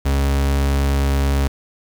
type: tone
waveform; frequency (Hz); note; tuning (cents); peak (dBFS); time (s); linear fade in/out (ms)
40% pulse; 69.3; C#2; 0; -14; 0.05-1.48; 10
effects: 7-bit